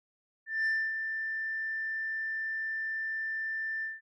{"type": "tone with ADSR envelope", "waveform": "sine", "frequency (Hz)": 1778, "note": "A6", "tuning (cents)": 18, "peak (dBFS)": -23, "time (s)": [0.46, 4.01], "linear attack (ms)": 200, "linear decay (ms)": 260, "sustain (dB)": -8, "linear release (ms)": 180, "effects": ["tanh soft clip ceiling -25 dBFS"]}